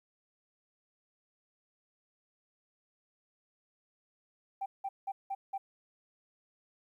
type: tone bursts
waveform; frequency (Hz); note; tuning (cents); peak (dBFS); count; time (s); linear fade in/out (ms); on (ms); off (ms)
sine; 782; G5; -4; -32; 5; 4.61-5.58; 10; 50; 180
effects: tanh soft clip ceiling -29 dBFS + 12-bit